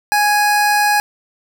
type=tone; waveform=25% pulse; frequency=830.6 Hz; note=G#5; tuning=in tune; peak=-8 dBFS; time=0.12-1 s; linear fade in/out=0 ms; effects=none